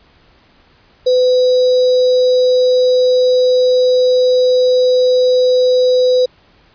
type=tone with sample-and-hold; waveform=sine; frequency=504 Hz; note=B4; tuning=35 cents sharp; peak=-8 dBFS; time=1.06-6.26 s; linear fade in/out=10 ms; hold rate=4410 Hz; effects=pink hiss -50 dBFS RMS until 6.74 s + resampled to 11025 Hz